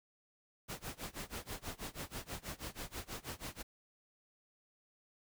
pink noise with tremolo, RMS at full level -42 dBFS, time 0.68-3.63 s, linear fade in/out 20 ms, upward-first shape sine, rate 6.2 Hz, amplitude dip 95%, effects none

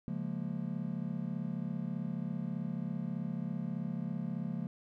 triangle chord, Bb minor seventh, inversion first, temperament just, 139.85 / 174.81 / 209.8 / 233.1 Hz, Db3 / F3 / Ab3 / Bb3, +16 / +2 / +18 / 0 cents, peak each -40 / -36 / -39 / -39 dBFS, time 0.08-4.67 s, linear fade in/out 0 ms, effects none

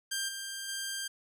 10% pulse tone with level steps, 1588 Hz, G6, 22 cents sharp, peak -23 / -29 / -26 dBFS, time 0.11-1.08 s, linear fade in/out 10 ms, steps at 0.28 / 0.68 s, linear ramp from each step 10 ms, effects none

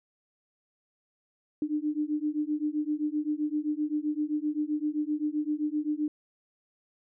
sine beating tone pair, 297.1 / 304.8 Hz, D4 / D#4, +20 / -36 cents, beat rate 7.7 Hz, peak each -30 dBFS, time 1.62-6.08 s, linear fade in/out 2 ms, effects none

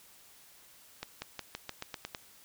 accelerating click train, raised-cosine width 0.2 ms, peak -20 dBFS, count 9, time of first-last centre 1.03-2.148 s, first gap 190 ms, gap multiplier 0.91, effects white hiss -58 dBFS RMS until 2.44 s

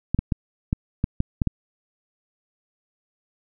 clicks, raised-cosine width 5 ms, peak -8 dBFS, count 8, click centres 0.146 / 0.19 / 0.322 / 0.729 / 1.041 / 1.204 / 1.418 / 1.473 s, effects none

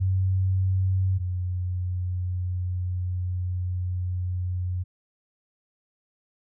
sine tone pair in turn, 94.2 / 90.5 Hz, F#2 / F#2, +32 / -38 cents, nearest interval minor second, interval 70 cents, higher first, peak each -20 / -25 dBFS, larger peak first, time 0-1.19 / 1.19-4.84 s, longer second, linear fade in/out 20 ms, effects none

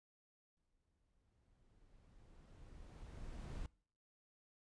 brown noise with exponential growth, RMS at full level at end -45 dBFS, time 0.57-3.66 s, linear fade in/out 0 ms, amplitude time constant 670 ms, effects noise-tail reverb RT60 0.5 s tail -23 dB re dry + resampled to 22050 Hz

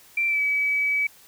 sine tone with pitch glide, 2352 to 2285 Hz, D7 to D7, +2 to -48 cents, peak -20 dBFS, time 0.17-1.07 s, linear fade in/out 5 ms, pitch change -50 cents, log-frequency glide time 0.27-0.41 s, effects white hiss -52 dBFS RMS until 1.27 s

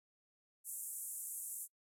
white band-pass noise, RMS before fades -45 dBFS, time 0.64-1.68 s, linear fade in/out 50 ms, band 7500 to 13000 Hz, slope 48 dB/octave, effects noise-tail reverb RT60 0.1 s tail -26 dB re dry

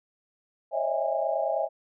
sine tone cluster, 542 / 585 / 633 / 662 / 817 Hz, C#5 / D5 / D#5 / E5 / G#5, -39 / -7 / +30 / +7 / -29 cents, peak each -31 / -35 / -31 / -29 / -31 dBFS, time 0.71-1.69 s, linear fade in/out 50 ms, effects none

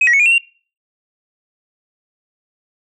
sine tone with pitch steps, 2532 / 1914 / 2209 / 2425 / 2713 / 2765 Hz, D#7 / A#6 / C#7 / D#7 / E7 / F7, +30 / +45 / -7 / -45 / +49 / -18 cents, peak -7 dBFS, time 0.01-0.382 s, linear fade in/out 5 ms, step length 62 ms, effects noise-tail reverb RT60 0.4 s tail -24 dB re dry + tanh soft clip ceiling -7 dBFS

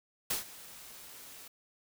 white noise with ADSR envelope, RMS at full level -31 dBFS, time 0.3-1.48 s, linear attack 7 ms, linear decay 130 ms, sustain -19 dB, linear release 5 ms, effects none

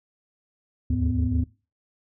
sine tone cluster, 74.1 / 80.4 / 104.5 / 251 Hz, D2 / E2 / G#2 / B3, +16 / -43 / +11 / +28 cents, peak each -26 dBFS, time 0.9-1.44 s, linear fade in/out 5 ms, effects noise-tail reverb RT60 0.3 s tail -20 dB re dry + tanh soft clip ceiling -13 dBFS

